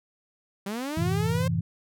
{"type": "linear sweep", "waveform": "sawtooth", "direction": "up", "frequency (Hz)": [190.5, 533], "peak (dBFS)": -26, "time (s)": [0.66, 1.48], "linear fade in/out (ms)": 5}
{"type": "chord", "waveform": "sine", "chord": "F# half-diminished seventh", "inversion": "none", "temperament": "equal with one note detuned", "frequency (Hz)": [92.07, 110, 130.81, 164.81], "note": ["F#2", "A2", "C3", "E3"], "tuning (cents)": [-8, 0, 0, 0], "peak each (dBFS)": [-31, -30, -32, -26], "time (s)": [0.97, 1.61], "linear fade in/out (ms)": 5}
{"effects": []}